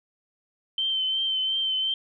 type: tone with vibrato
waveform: sine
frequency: 3100 Hz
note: G7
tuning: 20 cents flat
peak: -23 dBFS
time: 0.78-1.94 s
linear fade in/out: 2 ms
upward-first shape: triangle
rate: 2.8 Hz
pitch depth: 32 cents each way
effects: none